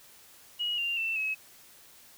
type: tone with pitch steps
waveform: sine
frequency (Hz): 2900 / 2785 / 2675 / 2569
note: F#7 / F7 / E7 / E7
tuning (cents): -35 / -5 / +25 / -45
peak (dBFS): -28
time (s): 0.59-1.35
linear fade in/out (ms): 20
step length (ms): 190
effects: white hiss -55 dBFS RMS until 2.17 s